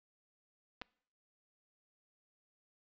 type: clicks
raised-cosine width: 0.3 ms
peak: -27 dBFS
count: 2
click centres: 0.815 / 0.819 s
effects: noise-tail reverb RT60 0.6 s tail -25 dB re dry + resampled to 16000 Hz